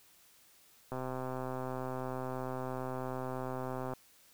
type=click train; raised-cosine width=1 ms; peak=-25 dBFS; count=390; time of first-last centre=0.92-3.936 s; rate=129 Hz; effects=white hiss -63 dBFS RMS until 4.33 s